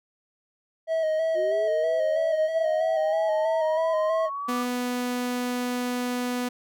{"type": "tone with vibrato", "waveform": "triangle", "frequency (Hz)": 637, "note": "D#5", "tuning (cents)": 41, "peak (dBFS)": -20, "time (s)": [0.87, 4.3], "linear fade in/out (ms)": 50, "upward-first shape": "square", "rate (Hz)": 3.1, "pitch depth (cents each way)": 29}
{"type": "linear sweep", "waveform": "sine", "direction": "up", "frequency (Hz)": [349, 1199], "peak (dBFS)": -29, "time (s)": [1.34, 4.66], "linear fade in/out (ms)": 50}
{"type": "tone", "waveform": "sawtooth", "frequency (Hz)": 246.9, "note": "B3", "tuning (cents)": 0, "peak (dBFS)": -22, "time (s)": [4.48, 6.49], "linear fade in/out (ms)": 10}
{"effects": []}